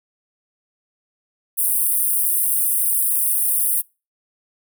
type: high-pass noise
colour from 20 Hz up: pink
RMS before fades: -19 dBFS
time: 1.57-3.82 s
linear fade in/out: 20 ms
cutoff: 8900 Hz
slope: 96 dB/octave
effects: noise-tail reverb RT60 0.3 s tail -26 dB re dry